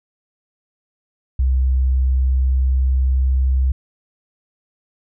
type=tone with pitch glide; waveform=sine; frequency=64.7 to 65.3 Hz; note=C2 to C2; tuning=-19 to -3 cents; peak=-13 dBFS; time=1.39-3.72 s; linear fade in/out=5 ms; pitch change=+16 cents; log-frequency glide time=1.6-3.55 s; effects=none